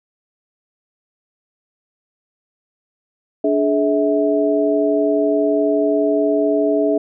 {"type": "tone cluster", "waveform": "sine", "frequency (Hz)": [291.8, 423.6, 647], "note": ["D4", "G#4", "E5"], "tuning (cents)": [-11, 34, -32], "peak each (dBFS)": -18, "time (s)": [3.44, 6.98], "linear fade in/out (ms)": 5, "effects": []}